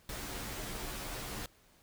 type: noise with comb filter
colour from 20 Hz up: pink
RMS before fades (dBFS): -41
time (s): 0.09-1.46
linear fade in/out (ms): 2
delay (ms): 12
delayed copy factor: -0.85
effects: pink hiss -65 dBFS RMS until 1.82 s